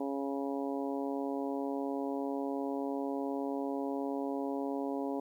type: harmonic tone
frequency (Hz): 138.59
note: C#3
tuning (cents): 0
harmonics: 2 / 3 / 4 / 5 / 6 / 7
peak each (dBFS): -35 / -39 / -41 / -43 / -45 / -46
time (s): 0-5.2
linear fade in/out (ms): 5
effects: 11-bit